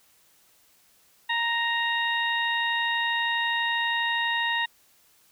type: harmonic tone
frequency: 932.3 Hz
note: A#5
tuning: in tune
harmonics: 1 / 2 / 3 / 4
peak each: -29 / -26 / -32 / -32 dBFS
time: 1.29-4.66 s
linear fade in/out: 10 ms
effects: white hiss -61 dBFS RMS until 5.31 s